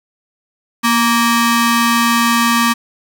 sawtooth ring-modulated tone, 698.5 Hz, F5, in tune, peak -4 dBFS, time 0.83-2.74 s, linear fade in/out 20 ms, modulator 463 Hz, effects 7-bit

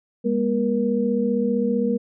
sine tone cluster, 203.9 / 239.3 / 474.1 Hz, G#3 / A#3 / A#4, -32 / +46 / +29 cents, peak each -23 dBFS, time 0.24-1.98 s, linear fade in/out 20 ms, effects none

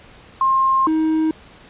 sine / triangle tone pair in turn, 1063 / 316 Hz, C6 / D#4, +27 / +27 cents, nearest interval octave + major sixth, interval 2100 cents, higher first, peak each -13 dBFS, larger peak neither, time 0.41-0.87 / 0.87-1.31 s, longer first, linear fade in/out 2 ms, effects pink hiss -45 dBFS RMS until 1.69 s + resampled to 8000 Hz

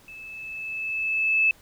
sine tone with level ramp, 2615 Hz, E7, 15 cents flat, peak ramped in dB -40 to -16 dBFS, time 0.08-1.51 s, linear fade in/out 2 ms, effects pink hiss -55 dBFS RMS until 1.61 s

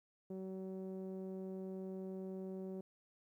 sawtooth tone with low-pass filter, 189.1 Hz, F#3, 38 cents sharp, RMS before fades -45 dBFS, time 0.3-2.81 s, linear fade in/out 5 ms, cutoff 450 Hz, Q 2.1, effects 13-bit

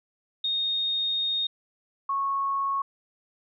sine tone pair in turn, 3703 / 1100.9 Hz, A#7 / C#6, -12 / -12 cents, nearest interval octave + major sixth, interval 2100 cents, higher first, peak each -24 dBFS, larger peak neither, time 0.44-1.47 / 2.09-2.82 s, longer first, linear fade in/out 5 ms, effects none

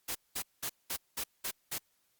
white noise bursts, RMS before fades -36 dBFS, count 7, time 0.08-1.784 s, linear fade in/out 10 ms, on 72 ms, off 200 ms, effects white hiss -74 dBFS RMS until 2.19 s + Opus 48 kbps

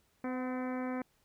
harmonic tone with a mistuned harmonic, 255 Hz, C4, 44 cents flat, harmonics 1 / 2 / 3 / 4 / 5 / 6 / 7 / 8 / 9, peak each -35 / -41 / -45 / -47 / -49 / -51 / -52 / -53 / -54 dBFS, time 0.24-1.02 s, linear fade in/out 2 ms, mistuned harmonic 3, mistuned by -29 cents, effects pink hiss -72 dBFS RMS until 1.24 s

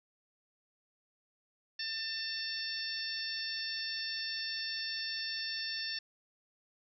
harmonic tone, 895 Hz, A5, 29 cents sharp, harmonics 2 / 3 / 4 / 5 / 6, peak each -42 / -46 / -45 / -40 / -40 dBFS, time 1.79-5.99 s, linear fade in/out 5 ms, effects none

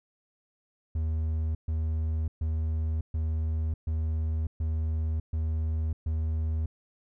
triangle tone bursts, 79.3 Hz, D#2, 33 cents sharp, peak -24 dBFS, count 8, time 0.95-6.66 s, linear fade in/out 5 ms, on 600 ms, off 130 ms, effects none

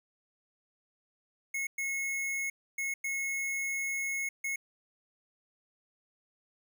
square tone bursts at uneven times, 2178 Hz, C#7, 31 cents flat, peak -32 dBFS, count 5, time 1.54-1.67 / 1.78-2.5 / 2.78-2.94 / 3.04-4.29 / 4.44-4.56 s, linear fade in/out 5 ms, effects none

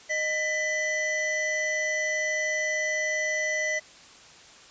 square tone pair together, 617.9 / 1995 Hz, D#5 / B6, -12 / +17 cents, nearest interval octave + minor sixth, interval 2029 cents, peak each -32 / -27 dBFS, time 0.09-3.8 s, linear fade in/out 20 ms, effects white hiss -50 dBFS RMS until 4.7 s + resampled to 16000 Hz

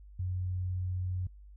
sine tone, 91.5 Hz, F#2, 19 cents flat, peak -31 dBFS, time 0.19-1.27 s, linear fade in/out 5 ms, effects noise-tail reverb RT60 0.1 s tail -25 dB re dry + added 50 Hz sine -49 dBFS peak until 1.56 s

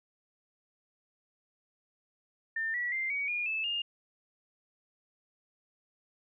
sine tone with pitch steps, 1800 / 1940.4 / 2092 / 2255 / 2431 / 2620 / 2825 Hz, A6 / B6 / C7 / C#7 / D#7 / E7 / F7, +39 / -31 / -1 / +29 / -41 / -11 / +19 cents, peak -30 dBFS, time 2.56-3.82 s, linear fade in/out 5 ms, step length 180 ms, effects none

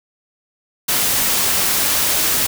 white noise, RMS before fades -17 dBFS, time 0.88-2.47 s, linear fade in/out 10 ms, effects none

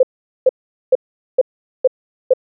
sine tone bursts, 516 Hz, C5, 24 cents flat, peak -6 dBFS, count 6, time 0-2.336 s, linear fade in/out 5 ms, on 31 ms, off 430 ms, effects none

